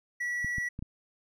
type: tone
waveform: triangle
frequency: 1942 Hz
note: B6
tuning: 30 cents flat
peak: -28 dBFS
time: 0.2-0.69 s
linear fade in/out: 10 ms
type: clicks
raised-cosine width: 5 ms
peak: -25 dBFS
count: 4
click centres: 0.446 / 0.583 / 0.791 / 0.825 s
effects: none